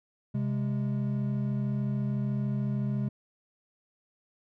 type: tone pair together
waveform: triangle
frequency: 131.52 / 205.3 Hz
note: C3 / G#3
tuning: +9 / -20 cents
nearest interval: minor sixth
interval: 771 cents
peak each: -27 / -29 dBFS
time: 0.34-3.09 s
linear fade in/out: 10 ms
effects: none